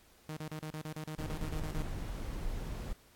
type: tone bursts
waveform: sawtooth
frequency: 155.1 Hz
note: D#3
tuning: 5 cents flat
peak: -35 dBFS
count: 14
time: 0.29-1.824 s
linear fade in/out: 0 ms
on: 78 ms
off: 34 ms
type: noise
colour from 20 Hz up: brown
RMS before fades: -38 dBFS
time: 1.18-2.93 s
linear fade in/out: 2 ms
effects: pink hiss -63 dBFS RMS until 3.15 s + AAC 64 kbps